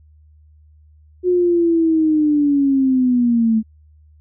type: linear sweep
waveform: sine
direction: down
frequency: 364 to 217.2 Hz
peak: -12 dBFS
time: 1.23-3.63 s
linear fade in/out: 50 ms
effects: added 76 Hz sine -46 dBFS peak until 4.2 s